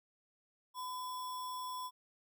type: tone with sample-and-hold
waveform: sine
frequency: 1009 Hz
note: B5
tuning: 37 cents sharp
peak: -39 dBFS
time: 0.74-1.91 s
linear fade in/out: 50 ms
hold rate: 4410 Hz
effects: none